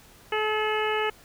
harmonic tone with a mistuned harmonic, 430 Hz, A4, 40 cents flat, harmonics 1 / 2 / 3 / 4 / 5 / 6 / 7, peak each -27 / -30 / -32 / -33 / -34 / -35 / -35 dBFS, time 0.32-1.1 s, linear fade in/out 5 ms, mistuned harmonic 7, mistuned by -32 cents, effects pink hiss -53 dBFS RMS until 1.24 s

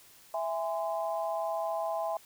sine chord, E augmented, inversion none, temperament just, 659.3 / 824.1 / 1030.1 Hz, E5 / G#5 / B#5, 0 / -14 / -27 cents, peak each -32 / -35 / -38 dBFS, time 0.34-2.17 s, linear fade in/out 2 ms, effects white hiss -57 dBFS RMS until 2.25 s

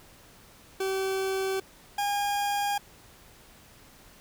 40% pulse tone pair in turn, 383.9 / 813.5 Hz, G4 / G#5, -36 / -36 cents, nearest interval octave + minor second, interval 1300 cents, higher second, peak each -26 / -25 dBFS, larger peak second, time 0.8-1.6 / 1.98-2.78 s, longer neither, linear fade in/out 5 ms, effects pink hiss -54 dBFS RMS until 4.2 s

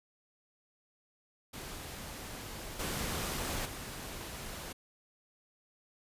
pink noise with level steps, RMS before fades -44 / -36 / -43 dBFS, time 1.53-4.73 s, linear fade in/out 10 ms, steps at 2.79 / 3.65 s, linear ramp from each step 10 ms, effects resampled to 32000 Hz

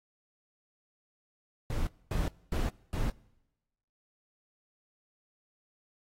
brown noise bursts, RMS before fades -30 dBFS, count 4, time 1.7-3.1 s, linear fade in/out 2 ms, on 170 ms, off 240 ms, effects noise-tail reverb RT60 1.0 s tail -24 dB re dry + AAC 48 kbps

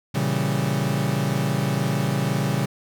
40% pulse chord, A# diminished seventh, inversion none, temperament equal, 116.54 / 138.59 / 164.81 / 196 Hz, A#2 / C#3 / E3 / G3, 0 / 0 / 0 / 0 cents, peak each -28 / -23 / -28 / -26 dBFS, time 0.14-2.66 s, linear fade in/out 10 ms, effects none

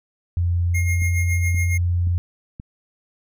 sine tone with pitch glide, 86.9 to 87.66 Hz, F2 to F2, -8 to +7 cents, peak -17 dBFS, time 0.37-2.18 s, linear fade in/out 0 ms, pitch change +15 cents, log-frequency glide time 1.62-1.87 s
square tone with tremolo, 2136 Hz, C7, 35 cents sharp, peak -24 dBFS, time 0.74-1.78 s, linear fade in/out 10 ms, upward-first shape sine, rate 7.2 Hz, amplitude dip 65%
click train, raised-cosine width 5 ms, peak -22 dBFS, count 4, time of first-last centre 1.02-2.599 s, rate 1.9 Hz
effects none

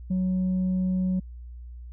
sine tone, 185 Hz, F#3, in tune, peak -20 dBFS, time 0.1-1.2 s, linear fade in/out 10 ms, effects tanh soft clip ceiling -21 dBFS + added 60 Hz sine -38 dBFS peak until 1.92 s

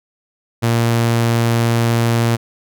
sawtooth tone, 116.54 Hz, A#2, in tune, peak -9 dBFS, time 0.62-2.37 s, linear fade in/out 20 ms, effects none

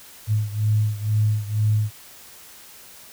sine beating tone pair, 106.2 / 108.3 Hz, G#2 / A2, +39 / -27 cents, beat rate 2.1 Hz, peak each -20 / -23 dBFS, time 0.27-1.91 s, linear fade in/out 50 ms, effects white hiss -45 dBFS RMS until 3.12 s

